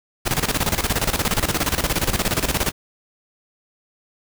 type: noise with tremolo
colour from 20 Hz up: pink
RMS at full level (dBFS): -19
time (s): 0.25-2.72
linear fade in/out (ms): 20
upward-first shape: square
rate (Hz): 17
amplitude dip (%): 75
effects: none